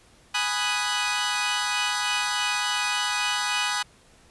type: chord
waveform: 15% pulse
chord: G# minor seventh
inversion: none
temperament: equal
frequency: 830.6 / 987.8 / 1244.5 / 1480 Hz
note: G#5 / B5 / D#6 / F#6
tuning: 0 / 0 / 0 / 0 cents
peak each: -23 dBFS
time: 0.34-3.83 s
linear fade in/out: 10 ms
effects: pink hiss -56 dBFS RMS until 4.3 s + resampled to 24000 Hz